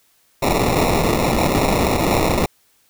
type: noise with sample-and-hold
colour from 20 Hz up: violet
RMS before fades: -17 dBFS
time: 0.42-2.46 s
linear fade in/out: 5 ms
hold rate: 1575 Hz
effects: white hiss -59 dBFS RMS until 2.89 s